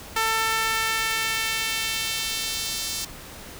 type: tone with high-pass filter sweep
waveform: sawtooth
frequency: 445.8 Hz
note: A4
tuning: 23 cents sharp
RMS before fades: -26 dBFS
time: 0.16-3.05 s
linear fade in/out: 5 ms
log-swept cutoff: 1100 to 4800 Hz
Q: 1.2
effects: pink hiss -41 dBFS RMS until 3.59 s